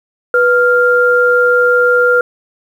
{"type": "tone pair together", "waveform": "sine", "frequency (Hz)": [491.2, 1396.9], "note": ["B4", "F6"], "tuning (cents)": [-9, 0], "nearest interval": "octave + tritone", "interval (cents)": 1809, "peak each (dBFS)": -10, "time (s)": [0.34, 2.21], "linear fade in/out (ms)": 2, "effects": ["7-bit"]}